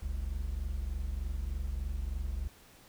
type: tone pair together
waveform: triangle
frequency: 46 / 69.3 Hz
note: F#1 / C#2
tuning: -9 / 0 cents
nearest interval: perfect fifth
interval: 709 cents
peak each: -34 / -33 dBFS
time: 0.02-2.48 s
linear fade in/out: 10 ms
effects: pink hiss -58 dBFS RMS until 2.88 s